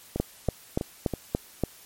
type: two click trains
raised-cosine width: 2 ms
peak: -10 / -15 dBFS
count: 6 / 4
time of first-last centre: 0.2-1.637 / 0.16-1.137 s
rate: 3.48 / 3.07 Hz
effects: white hiss -51 dBFS RMS until 1.85 s + MP3 64 kbps